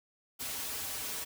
white noise with comb filter, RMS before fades -38 dBFS, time 0.39-1.25 s, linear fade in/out 20 ms, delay 5.7 ms, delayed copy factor -0.95, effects none

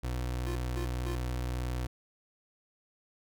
30% pulse tone, 61.74 Hz, B1, in tune, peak -29 dBFS, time 0.03-1.87 s, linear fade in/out 10 ms
square tone bursts, 349.2 Hz, F4, in tune, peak -38 dBFS, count 3, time 0.46-1.154 s, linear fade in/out 10 ms, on 98 ms, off 200 ms
effects none

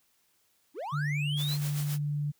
triangle linear sweep, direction up, 246.8 to 4306 Hz, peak -32 dBFS, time 0.74-1.58 s, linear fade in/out 50 ms
sine tone, 146.6 Hz, D3, 3 cents flat, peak -28 dBFS, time 0.92-2.32 s, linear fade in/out 20 ms
white noise with tremolo, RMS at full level -39 dBFS, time 1.36-1.99 s, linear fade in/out 50 ms, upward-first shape sine, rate 7.5 Hz, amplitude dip 55%
effects white hiss -70 dBFS RMS until 2.39 s

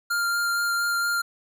square tone with vibrato, 1396.9 Hz, F6, in tune, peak -23 dBFS, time 0.1-1.22 s, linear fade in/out 10 ms, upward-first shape sine, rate 4.3 Hz, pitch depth 9 cents each way, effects none

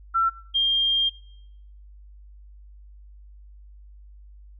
sine tone pair in turn, 1347 / 3204 Hz, E6 / G7, +37 / +37 cents, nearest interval octave + minor third, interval 1500 cents, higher second, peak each -18 dBFS, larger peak neither, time 0.14-0.3 / 0.54-1.1 s, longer second, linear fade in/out 20 ms, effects noise-tail reverb RT60 0.8 s tail -23 dB re dry + added 50 Hz sine -44 dBFS peak until 4.59 s

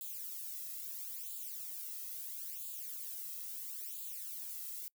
violet noise with flanger, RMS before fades -44 dBFS, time 0.01-4.88 s, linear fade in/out 0 ms, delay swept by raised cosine 0.26 to 1.56 ms, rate 0.75 Hz, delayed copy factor +1, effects noise-tail reverb RT60 0.1 s tail -26 dB re dry

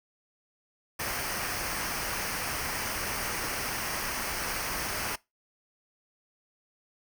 pink noise with comb filter, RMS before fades -33 dBFS, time 0.99-5.16 s, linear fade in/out 10 ms, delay 0.27 ms, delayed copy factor -0.6, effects noise-tail reverb RT60 0.2 s tail -21 dB re dry

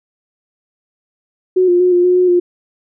sine tone with pitch steps, 369.1 / 353.1 / 362.5 / 353.6 / 361.2 / 363.4 / 353.6 Hz, F#4 / F4 / F#4 / F4 / F#4 / F#4 / F4, -4 / +19 / -35 / +22 / -42 / -31 / +22 cents, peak -8 dBFS, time 1.56-2.4 s, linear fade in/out 10 ms, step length 120 ms, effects none

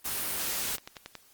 white noise, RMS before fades -32 dBFS, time 0.04-0.77 s, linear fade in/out 20 ms
click train, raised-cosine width 0.2 ms, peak -23 dBFS, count 6, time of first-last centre 0.69-1.153 s, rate 10.8 Hz
effects white hiss -60 dBFS RMS until 1.33 s + Opus 32 kbps

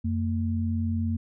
sine tone pair together, 90.28 / 227.5 Hz, F#2 / A#3, -42 / -42 cents, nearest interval octave + major third, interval 1600 cents, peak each -26 / -28 dBFS, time 0.04-1.17 s, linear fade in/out 10 ms, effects none

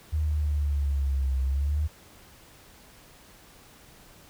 sine exponential two-way sweep, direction down then up, 77.78 to 65.41 to 77.78 Hz, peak -23 dBFS, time 0.12-1.88 s, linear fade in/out 20 ms, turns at 1.42 s, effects pink hiss -53 dBFS RMS until 4.29 s

